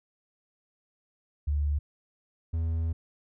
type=tone pair in turn; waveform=sine / triangle; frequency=73 / 81.94 Hz; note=D2 / E2; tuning=-10 / -10 cents; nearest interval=major second; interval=200 cents; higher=second; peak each=-24 dBFS; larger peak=neither; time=1.47-1.79 / 2.53-2.93 s; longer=second; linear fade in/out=10 ms; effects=none